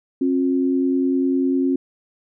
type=tone pair together; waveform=sine; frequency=268.8 / 358.8 Hz; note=C4 / F4; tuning=+47 / +47 cents; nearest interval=perfect fourth; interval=500 cents; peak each=-17 / -23 dBFS; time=0.21-1.76 s; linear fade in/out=5 ms; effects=none